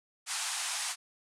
white band-pass noise, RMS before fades -35 dBFS, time 0.26-0.96 s, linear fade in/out 50 ms, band 710 to 9900 Hz, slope 48 dB/octave, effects none

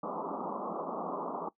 white band-pass noise, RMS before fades -37 dBFS, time 0.03-1.49 s, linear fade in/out 5 ms, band 170 to 1200 Hz, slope 96 dB/octave, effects noise-tail reverb RT60 0.1 s tail -19 dB re dry

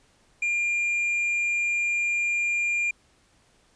triangle tone, 2400 Hz, D7, 37 cents sharp, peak -21 dBFS, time 0.42-2.91 s, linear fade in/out 5 ms, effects pink hiss -62 dBFS RMS until 3.75 s + resampled to 22050 Hz

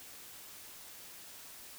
silence, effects white hiss -51 dBFS RMS until 1.78 s

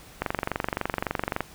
click train, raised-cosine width 0.5 ms, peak -10 dBFS, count 29, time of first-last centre 0.22-1.406 s, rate 23.6 Hz, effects pink hiss -49 dBFS RMS until 1.54 s

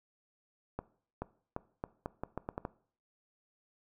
accelerating click train, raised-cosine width 1 ms, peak -22 dBFS, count 10, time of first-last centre 0.79-2.651 s, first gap 430 ms, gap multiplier 0.8, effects noise-tail reverb RT60 0.5 s tail -19 dB re dry

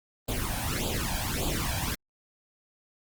pink noise with flanger, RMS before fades -30 dBFS, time 0.28-1.95 s, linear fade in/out 5 ms, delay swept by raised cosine 0.26 to 1.26 ms, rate 1.7 Hz, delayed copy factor +0.85, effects Opus 24 kbps

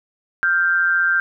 sine tone pair together, 1397.2 / 1572 Hz, F6 / G6, 0 / +4 cents, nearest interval major second, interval 204 cents, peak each -19 / -16 dBFS, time 0.43-1.2 s, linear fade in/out 0 ms, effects none

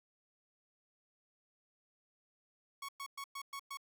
sawtooth tone bursts, 1108.7 Hz, C#6, in tune, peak -38 dBFS, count 6, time 2.82-3.772 s, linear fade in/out 5 ms, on 67 ms, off 110 ms, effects none

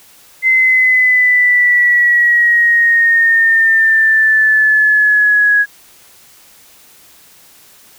sine exponential sweep, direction down, 2066 to 1661.2 Hz, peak -7 dBFS, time 0.42-5.66 s, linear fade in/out 50 ms, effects white hiss -44 dBFS RMS until 7.98 s

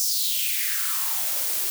blue noise with high-pass filter sweep, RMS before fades -25 dBFS, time 0-1.7 s, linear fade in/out 0 ms, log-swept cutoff 5800 to 320 Hz, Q 3.9, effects none

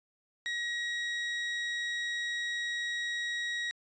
30% pulse tone, 1901 Hz, A#6, 33 cents sharp, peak -29 dBFS, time 0.46-3.71 s, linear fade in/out 0 ms, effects resampled to 16000 Hz

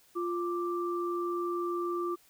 sine tone pair together, 349.2 / 1176.1 Hz, F4 / D6, 0 / +2 cents, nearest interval octave + major sixth, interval 2102 cents, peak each -31 / -35 dBFS, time 0.15-2.16 s, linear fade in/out 20 ms, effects white hiss -63 dBFS RMS until 2.29 s

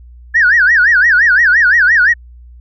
sine tone with vibrato, 1661.2 Hz, G#6, in tune, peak -5 dBFS, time 0.34-2.14 s, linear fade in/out 20 ms, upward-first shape sine, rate 5.8 Hz, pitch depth 250 cents each way, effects tanh soft clip ceiling -1 dBFS + added 60 Hz sine -34 dBFS peak until 2.6 s

